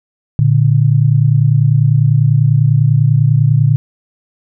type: tone pair together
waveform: sine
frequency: 115.7 / 145.77 Hz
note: A#2 / D3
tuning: -13 / -13 cents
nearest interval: major third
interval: 400 cents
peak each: -10 dBFS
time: 0.39-3.76 s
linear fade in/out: 0 ms
effects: none